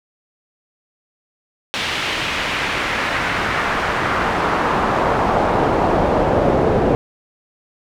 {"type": "noise with band-pass filter sweep", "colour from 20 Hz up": "brown", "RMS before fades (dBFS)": -18, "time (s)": [1.74, 6.95], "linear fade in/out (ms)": 0, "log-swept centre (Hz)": [3100, 500], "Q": 1.3, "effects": []}